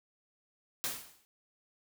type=noise with exponential decay; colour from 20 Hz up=white; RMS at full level=-32 dBFS; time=0.84-1.25 s; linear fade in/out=0 ms; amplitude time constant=88 ms; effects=none